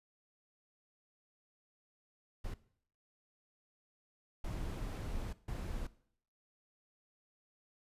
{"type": "noise bursts at uneven times", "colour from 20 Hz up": "brown", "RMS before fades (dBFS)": -40, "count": 3, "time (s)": [[2.44, 2.54], [4.44, 5.33], [5.48, 5.87]], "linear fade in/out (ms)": 5, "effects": ["noise-tail reverb RT60 0.6 s tail -18 dB re dry", "resampled to 32000 Hz"]}